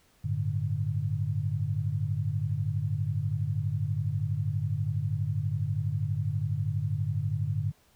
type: chord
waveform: sine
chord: G suspended second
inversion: none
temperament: just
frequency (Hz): 98 / 110.25 / 147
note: G2 / A2 / D3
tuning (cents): 0 / +4 / +2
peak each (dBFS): -31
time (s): 0.24-7.72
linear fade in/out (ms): 10
effects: pink hiss -64 dBFS RMS until 7.95 s